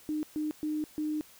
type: tone bursts at uneven times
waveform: sine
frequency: 305 Hz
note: D#4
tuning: 34 cents flat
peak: -29 dBFS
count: 4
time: 0.09-0.23 / 0.36-0.51 / 0.63-0.84 / 0.98-1.21 s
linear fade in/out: 0 ms
effects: white hiss -56 dBFS RMS until 1.39 s